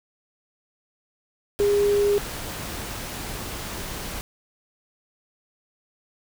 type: tone in noise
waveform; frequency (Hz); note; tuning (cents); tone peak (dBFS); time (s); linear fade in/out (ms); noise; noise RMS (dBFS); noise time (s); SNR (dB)
sine; 407.5; G#4; -33; -17; 1.6-2.18; 0; pink; -33; 1.59-4.21; +13
effects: none